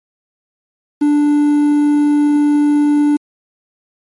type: tone with quantisation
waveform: triangle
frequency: 293.7 Hz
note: D4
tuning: in tune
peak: -7 dBFS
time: 1.01-3.17 s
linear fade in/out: 10 ms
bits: 6
effects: MP3 48 kbps